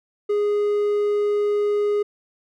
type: tone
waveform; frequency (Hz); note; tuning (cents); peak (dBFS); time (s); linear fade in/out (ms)
triangle; 413.6; G#4; -7; -16; 0.29-2.03; 10
effects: none